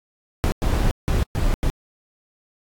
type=noise bursts at uneven times; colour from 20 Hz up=brown; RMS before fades=-19 dBFS; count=5; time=0.44-0.52 / 0.62-0.91 / 1.08-1.23 / 1.35-1.54 / 1.63-1.7 s; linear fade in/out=0 ms; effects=AAC 64 kbps